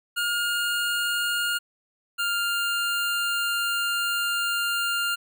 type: tone pair in turn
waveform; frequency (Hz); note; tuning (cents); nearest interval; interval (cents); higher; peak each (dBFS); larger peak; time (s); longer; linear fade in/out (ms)
25% pulse; 1418 / 1400.1; F6 / F6; +26 / +4; unison; 22; first; -20; neither; 0.16-1.59 / 2.18-5.16; second; 20
effects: none